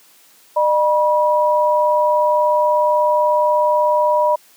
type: tone pair together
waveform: sine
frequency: 605.4 / 969 Hz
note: D#5 / B5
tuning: -48 / -33 cents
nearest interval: minor sixth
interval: 815 cents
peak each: -15 dBFS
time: 0.56-4.36 s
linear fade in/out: 10 ms
effects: white hiss -50 dBFS RMS until 4.56 s + high-pass 200 Hz 12 dB/octave